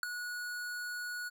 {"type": "tone with ADSR envelope", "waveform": "square", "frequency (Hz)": 1460, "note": "F#6", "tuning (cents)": -24, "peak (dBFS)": -25, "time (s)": [0.03, 1.3], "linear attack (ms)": 3, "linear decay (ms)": 3, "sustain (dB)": -13, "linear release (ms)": 25, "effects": []}